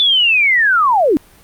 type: linear sweep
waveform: sine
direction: down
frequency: 3520 to 258.8 Hz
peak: -9 dBFS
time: 0-1.17 s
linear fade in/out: 0 ms
effects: pink hiss -46 dBFS RMS until 1.43 s + Opus 48 kbps